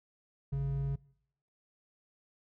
triangle tone pair together, 54.79 / 138.2 Hz, A1 / C#3, -7 / -5 cents, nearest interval octave + major third, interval 1602 cents, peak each -37 / -29 dBFS, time 0.52-0.96 s, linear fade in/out 10 ms, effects noise-tail reverb RT60 0.7 s tail -23 dB re dry

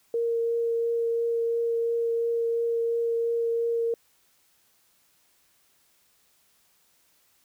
sine tone with vibrato, 464.1 Hz, A#4, 8 cents flat, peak -23 dBFS, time 0.14-3.94 s, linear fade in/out 2 ms, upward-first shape triangle, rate 2.9 Hz, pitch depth 10 cents each way, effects white hiss -65 dBFS RMS until 7.44 s

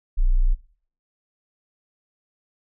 sine tone, 30.36 Hz, B0, 29 cents flat, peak -15 dBFS, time 0.17-0.55 s, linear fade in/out 20 ms, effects noise-tail reverb RT60 0.5 s tail -17 dB re dry

